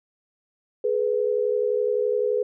sine tone pair together, 422.2 / 493.9 Hz, G#4 / B4, +29 / 0 cents, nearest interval minor third, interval 271 cents, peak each -23 dBFS, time 0.84-2.43 s, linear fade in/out 5 ms, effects none

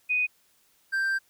sine / triangle tone pair in turn, 2489 / 1573.4 Hz, D#7 / G6, 0 / +6 cents, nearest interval minor sixth, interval 794 cents, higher first, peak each -22 dBFS, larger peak neither, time 0.09-0.27 / 0.92-1.19 s, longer second, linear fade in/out 20 ms, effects white hiss -65 dBFS RMS until 1.29 s

